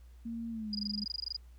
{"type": "tone with pitch glide", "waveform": "sine", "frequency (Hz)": [230.5, 207.7], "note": ["A#3", "G#3"], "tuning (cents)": [-19, 0], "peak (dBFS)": -36, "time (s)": [0.25, 1.05], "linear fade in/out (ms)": 10, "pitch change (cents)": -181, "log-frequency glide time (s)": [0.5, 0.73]}
{"type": "tone bursts", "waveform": "sine", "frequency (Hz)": 4890, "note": "D#8", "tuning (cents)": -31, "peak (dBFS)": -33, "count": 16, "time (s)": [0.73, 1.365], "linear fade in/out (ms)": 2, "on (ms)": 20, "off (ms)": 21}
{"effects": ["added 60 Hz sine -51 dBFS peak until 1.58 s", "pink hiss -70 dBFS RMS until 1.58 s"]}